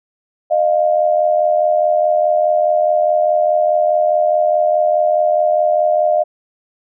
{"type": "tone pair together", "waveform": "sine", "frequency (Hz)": [613.7, 698.5], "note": ["D#5", "F5"], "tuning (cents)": [-24, 0], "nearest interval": "major second", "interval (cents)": 224, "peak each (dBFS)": [-13, -15], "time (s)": [0.5, 6.24], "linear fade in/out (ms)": 20, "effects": []}